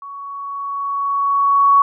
sine tone with level ramp, 1119 Hz, C#6, 16 cents sharp, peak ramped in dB -30 to -7 dBFS, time 0.02-1.82 s, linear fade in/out 2 ms, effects none

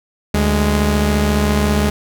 sawtooth tone pair together, 74.09 / 207.7 Hz, D2 / G#3, +16 / 0 cents, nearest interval octave + tritone, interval 1784 cents, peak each -12 dBFS, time 0.34-1.9 s, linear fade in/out 5 ms, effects none

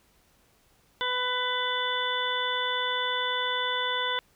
harmonic tone, 498.7 Hz, B4, 17 cents sharp, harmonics 1 / 2 / 3 / 4 / 6 / 7, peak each -35 / -31 / -33 / -35 / -36 / -31 dBFS, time 1.01-4.19 s, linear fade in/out 0 ms, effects pink hiss -64 dBFS RMS until 4.35 s

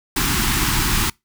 pink band-stop noise, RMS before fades -19 dBFS, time 0.16-1.1 s, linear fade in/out 5 ms, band 370 to 850 Hz, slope 48 dB/octave, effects noise-tail reverb RT60 0.2 s tail -25 dB re dry

